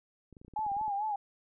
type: clicks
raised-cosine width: 3 ms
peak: -39 dBFS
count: 12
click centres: 0.327 / 0.368 / 0.415 / 0.448 / 0.481 / 0.537 / 0.591 / 0.665 / 0.717 / 0.767 / 0.813 / 0.88 s
type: tone with vibrato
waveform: sine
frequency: 831 Hz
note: G#5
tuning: 1 cent sharp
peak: -30 dBFS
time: 0.56-1.16 s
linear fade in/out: 5 ms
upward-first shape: sine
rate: 4.5 Hz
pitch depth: 84 cents each way
effects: none